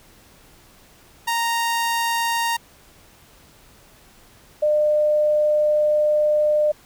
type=tone pair in turn; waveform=sawtooth / sine; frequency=929 / 602.1 Hz; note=A#5 / D5; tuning=-6 / +43 cents; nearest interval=minor sixth; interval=751 cents; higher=first; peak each=-16 / -15 dBFS; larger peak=second; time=1.27-2.57 / 4.62-6.72 s; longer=second; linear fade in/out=10 ms; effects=pink hiss -51 dBFS RMS until 6.85 s